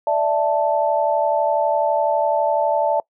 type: chord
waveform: sine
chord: D suspended second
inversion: none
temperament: equal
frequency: 587.3 / 659.3 / 880 Hz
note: D5 / E5 / A5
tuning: 0 / 0 / 0 cents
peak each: -20 dBFS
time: 0.07-3 s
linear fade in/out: 2 ms
effects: noise-tail reverb RT60 0.1 s tail -24 dB re dry